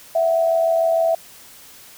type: tone pair together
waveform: sine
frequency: 659.4 / 746 Hz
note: E5 / F#5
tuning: 0 / +14 cents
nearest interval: major second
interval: 214 cents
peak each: -15 / -24 dBFS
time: 0.15-1.15 s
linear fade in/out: 5 ms
effects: white hiss -44 dBFS RMS until 1.97 s